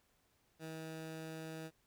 15% pulse tone, 160 Hz, D#3, 49 cents sharp, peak -38 dBFS, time 0.59-1.71 s, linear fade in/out 50 ms, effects pink hiss -75 dBFS RMS until 1.86 s

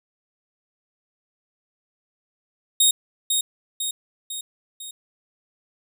15% pulse tone with echo, 3729 Hz, A#7, in tune, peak -7 dBFS, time 2.8-2.91 s, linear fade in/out 5 ms, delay 500 ms, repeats 4, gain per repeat -5 dB, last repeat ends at 4.91 s, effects none

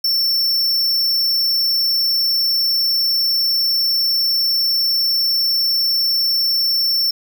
square tone, 5410 Hz, E8, 44 cents sharp, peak -15 dBFS, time 0.04-7.11 s, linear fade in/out 5 ms, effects 8-bit

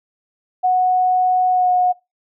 sine tone with pitch glide, 736 to 726.7 Hz, F#5 to F#5, -9 to -31 cents, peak -12 dBFS, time 0.63-1.93 s, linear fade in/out 20 ms, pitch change -22 cents, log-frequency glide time 1.5-1.7 s, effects noise-tail reverb RT60 0.2 s tail -21 dB re dry

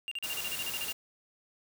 triangle tone bursts, 2794 Hz, F7, in tune, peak -32 dBFS, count 12, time 0.08-0.917 s, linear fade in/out 0 ms, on 34 ms, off 39 ms
white noise, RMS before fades -38 dBFS, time 0.23-0.93 s, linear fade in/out 10 ms
effects none

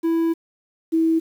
triangle / sine tone pair in turn, 330 / 325.1 Hz, E4 / E4, +2 / -24 cents, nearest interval unison, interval 26 cents, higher first, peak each -15 / -15 dBFS, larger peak neither, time 0.03-0.34 / 0.92-1.2 s, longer first, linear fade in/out 20 ms, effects 8-bit

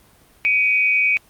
sine tone pair together, 2279 / 2489 Hz, C#7 / D#7, +47 / 0 cents, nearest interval major second, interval 153 cents, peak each -17 dBFS, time 0.45-1.17 s, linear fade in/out 0 ms, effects pink hiss -53 dBFS RMS until 1.29 s + Opus 32 kbps

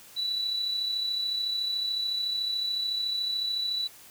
sine tone with amplitude modulation, 3951 Hz, B7, in tune, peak -25 dBFS, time 0.16-3.88 s, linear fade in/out 20 ms, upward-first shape sine, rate 33.8 Hz, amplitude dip 40%, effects white hiss -51 dBFS RMS until 4.1 s

